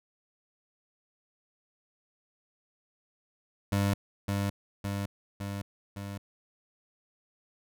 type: tone with echo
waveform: 25% pulse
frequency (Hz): 100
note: G2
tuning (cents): +35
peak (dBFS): -21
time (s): 3.72-3.94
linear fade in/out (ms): 5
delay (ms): 560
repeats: 4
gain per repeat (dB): -3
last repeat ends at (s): 6.18
effects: none